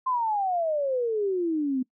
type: exponential sweep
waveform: sine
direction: down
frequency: 1054 to 250.7 Hz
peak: -23 dBFS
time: 0.06-1.83 s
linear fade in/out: 10 ms
effects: noise-tail reverb RT60 0.1 s tail -22 dB re dry